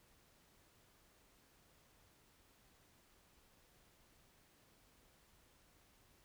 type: silence
effects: pink hiss -70 dBFS RMS until 6.24 s